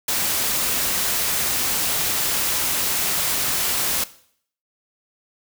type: noise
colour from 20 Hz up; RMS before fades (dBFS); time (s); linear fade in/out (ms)
white; -22; 0.08-4.04; 5
effects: noise-tail reverb RT60 0.6 s tail -17 dB re dry